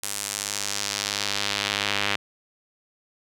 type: tone with band-pass filter sweep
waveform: sawtooth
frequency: 101.5 Hz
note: G#2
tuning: 39 cents flat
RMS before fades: -28 dBFS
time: 0.03-2.16 s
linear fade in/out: 5 ms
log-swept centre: 9200 to 2700 Hz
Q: 1.3
effects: none